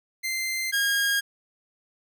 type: tone pair in turn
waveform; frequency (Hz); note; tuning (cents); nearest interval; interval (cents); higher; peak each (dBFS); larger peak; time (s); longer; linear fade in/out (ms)
sawtooth; 2082 / 1627.9; C7 / G#6; -9 / -35; major third; 426; first; -23 / -18; second; 0.23-0.72 / 0.72-1.21; neither; 20
effects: none